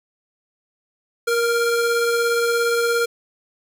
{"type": "tone pair together", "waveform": "square", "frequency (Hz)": [469.7, 1392], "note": ["A#4", "F6"], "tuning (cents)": [13, -6], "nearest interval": "octave + perfect fifth", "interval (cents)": 1881, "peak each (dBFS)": [-19, -24], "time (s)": [1.27, 3.06], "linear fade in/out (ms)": 10, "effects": []}